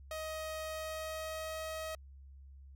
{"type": "tone with pitch glide", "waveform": "sawtooth", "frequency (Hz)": [629, 634.5], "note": ["D#5", "D#5"], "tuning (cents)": [19, 34], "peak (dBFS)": -35, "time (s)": [0.11, 1.95], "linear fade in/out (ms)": 2, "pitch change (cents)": 15, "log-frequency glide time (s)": [0.61, 1.62], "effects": ["added 68 Hz sine -51 dBFS peak until 2.75 s"]}